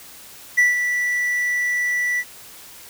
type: tone with ADSR envelope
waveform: triangle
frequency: 1963 Hz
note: B6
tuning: 11 cents flat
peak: -9 dBFS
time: 0.57-2.24 s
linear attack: 17 ms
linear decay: 160 ms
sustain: -8 dB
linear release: 49 ms
effects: white hiss -42 dBFS RMS until 2.89 s